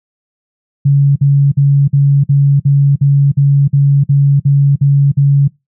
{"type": "tone bursts", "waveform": "sine", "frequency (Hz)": 140.5, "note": "C#3", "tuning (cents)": 24, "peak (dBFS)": -5, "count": 13, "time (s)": [0.85, 5.48], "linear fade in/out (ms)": 10, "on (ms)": 310, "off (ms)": 50, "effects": ["noise-tail reverb RT60 0.2 s tail -23 dB re dry"]}